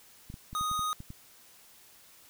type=clicks; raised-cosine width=5 ms; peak=-30 dBFS; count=8; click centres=0.301 / 0.341 / 0.53 / 0.611 / 0.714 / 0.793 / 1.004 / 1.104 s
type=tone; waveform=square; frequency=1244.5 Hz; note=D#6; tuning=in tune; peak=-30 dBFS; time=0.55-0.93 s; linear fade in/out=0 ms
effects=white hiss -57 dBFS RMS until 2.29 s